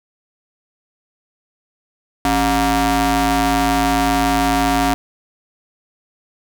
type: ring-modulated tone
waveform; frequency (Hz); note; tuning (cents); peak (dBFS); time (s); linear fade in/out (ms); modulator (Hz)
sawtooth; 221.7; A3; +13; -7; 2.25-4.94; 0; 497
effects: 7-bit

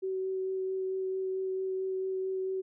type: tone with vibrato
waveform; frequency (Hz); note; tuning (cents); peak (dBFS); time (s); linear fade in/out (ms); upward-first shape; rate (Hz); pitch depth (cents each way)
sine; 378.4; F#4; +39; -30; 0.02-2.62; 20; sine; 4.5; 9
effects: none

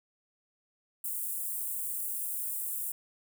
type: high-pass noise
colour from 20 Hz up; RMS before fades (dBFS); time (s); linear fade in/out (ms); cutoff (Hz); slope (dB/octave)
white; -35; 1.04-2.92; 5; 8300; 48
effects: none

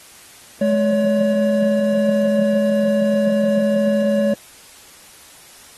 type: tone pair together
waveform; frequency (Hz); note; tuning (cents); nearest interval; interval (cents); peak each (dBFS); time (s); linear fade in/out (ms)
triangle; 212 / 564.8; G#3 / C#5; +36 / +32; octave + perfect fourth; 1696; -15; 0.61-4.34; 5
effects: white hiss -44 dBFS RMS until 5.77 s + AAC 32 kbps

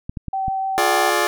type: clicks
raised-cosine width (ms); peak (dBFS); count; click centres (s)
5; -15; 4; 0.095 / 0.172 / 0.283 / 0.482
type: tone with vibrato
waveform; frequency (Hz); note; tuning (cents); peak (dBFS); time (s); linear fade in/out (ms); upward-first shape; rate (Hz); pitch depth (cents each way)
sine; 770; G5; -31; -20; 0.33-1.1; 5; triangle; 6.7; 8
type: chord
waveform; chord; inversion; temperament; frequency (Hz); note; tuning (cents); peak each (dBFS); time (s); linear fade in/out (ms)
15% pulse; D diminished; first; just; 352.4 / 422.9 / 587.3; F4 / Ab4 / D5; +16 / +31 / 0; -15; 0.78-1.27; 0
effects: none

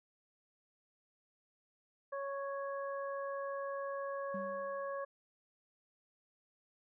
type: harmonic tone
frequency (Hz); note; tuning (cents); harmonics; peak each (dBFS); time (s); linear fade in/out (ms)
554.4; C#5; 0; 1 / 2 / 3; -39 / -43 / -49; 2.12-5.05; 10
type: tone with exponential decay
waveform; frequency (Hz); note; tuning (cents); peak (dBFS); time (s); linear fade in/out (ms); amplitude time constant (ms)
triangle; 196; G3; 0; -38; 4.34-4.99; 5; 140
effects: none

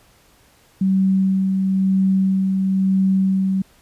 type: tone with tremolo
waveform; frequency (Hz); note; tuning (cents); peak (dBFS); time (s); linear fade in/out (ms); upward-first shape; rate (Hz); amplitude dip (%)
sine; 191.1; G3; -44; -13; 0.81-3.62; 5; sine; 1; 30
effects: pink hiss -54 dBFS RMS until 3.81 s + resampled to 32000 Hz

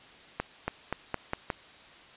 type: accelerating click train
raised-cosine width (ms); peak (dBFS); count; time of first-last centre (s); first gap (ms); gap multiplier
0.5; -14; 6; 0.4-1.502; 280; 0.88
effects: white hiss -52 dBFS RMS until 2.16 s + resampled to 8000 Hz

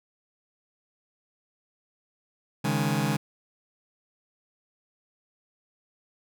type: chord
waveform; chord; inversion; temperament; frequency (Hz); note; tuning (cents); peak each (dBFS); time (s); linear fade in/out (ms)
sawtooth; C# suspended second; none; just; 138.59 / 155.92 / 207.9; C#3 / D#3 / G#3; 0 / +4 / +2; -24; 2.64-3.17; 10
effects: none

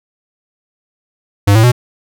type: tone with pitch steps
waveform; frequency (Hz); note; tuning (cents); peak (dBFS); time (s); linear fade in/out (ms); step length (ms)
square; 100.9 / 111.31 / 122.8; G#2 / A2 / B2; -49 / +20 / -9; -6; 1.47-1.719; 10; 83
effects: none

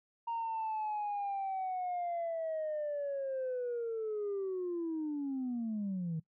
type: linear sweep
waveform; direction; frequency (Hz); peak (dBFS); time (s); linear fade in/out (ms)
sine; down; 932.3 to 155.3; -32; 0.27-6.2; 10
effects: noise-tail reverb RT60 0.1 s tail -21 dB re dry + tanh soft clip ceiling -31 dBFS

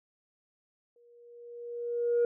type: tone with exponential growth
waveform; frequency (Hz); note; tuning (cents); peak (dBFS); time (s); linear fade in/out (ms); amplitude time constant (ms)
sine; 475.8; A#4; +35; -20; 0.96-2.25; 2; 280
effects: tanh soft clip ceiling -20 dBFS

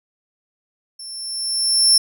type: tone with level ramp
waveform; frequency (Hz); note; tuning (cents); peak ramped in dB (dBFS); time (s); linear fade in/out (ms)
30% pulse; 5380; E8; +34; -29 to -5; 0.99-1.98; 5
effects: none

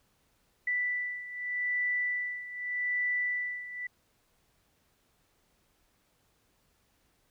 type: beating tone pair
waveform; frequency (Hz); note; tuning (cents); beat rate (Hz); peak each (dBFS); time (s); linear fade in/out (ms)
sine; 1975.5 / 1976.33; B6 / B6; 0 / +1; 0.83; -31 / -35; 0.67-3.87; 5
effects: pink hiss -71 dBFS RMS until 7.3 s

